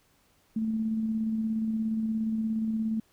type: tone with tremolo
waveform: sine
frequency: 221 Hz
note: A3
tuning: 8 cents sharp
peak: -25 dBFS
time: 0.56-3 s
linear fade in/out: 5 ms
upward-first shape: square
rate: 17 Hz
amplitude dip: 25%
effects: pink hiss -66 dBFS RMS until 3.12 s